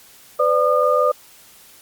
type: tone cluster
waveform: sine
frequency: 504 / 590 / 1215 Hz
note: B4 / D5 / D#6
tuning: +35 / +8 / -42 cents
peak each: -18 dBFS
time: 0.39-1.12 s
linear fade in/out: 10 ms
effects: white hiss -47 dBFS RMS until 1.81 s + Opus 48 kbps